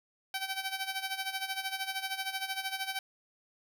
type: tone with tremolo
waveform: 10% pulse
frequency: 770 Hz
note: G5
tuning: 31 cents flat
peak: -23 dBFS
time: 0.34-2.99 s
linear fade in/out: 2 ms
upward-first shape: sine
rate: 13 Hz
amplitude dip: 75%
effects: none